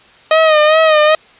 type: tone with vibrato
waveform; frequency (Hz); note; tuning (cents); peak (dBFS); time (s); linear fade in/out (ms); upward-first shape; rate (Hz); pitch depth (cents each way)
sawtooth; 622.3; D#5; 0; -3; 0.31-1.15; 2; sine; 2.5; 56
effects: white hiss -44 dBFS RMS until 1.39 s + resampled to 8000 Hz